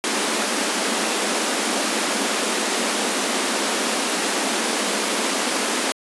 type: high-pass noise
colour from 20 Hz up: pink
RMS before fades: -22 dBFS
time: 0.04-5.92 s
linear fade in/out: 0 ms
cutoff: 200 Hz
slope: 96 dB/octave
effects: resampled to 24000 Hz